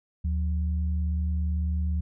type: tone pair together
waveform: sine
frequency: 75.86 / 178 Hz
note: D#2 / F3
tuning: -43 / +33 cents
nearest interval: octave + minor third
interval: 1476 cents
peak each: -24 / -35 dBFS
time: 0.24-2.01 s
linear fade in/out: 10 ms
effects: none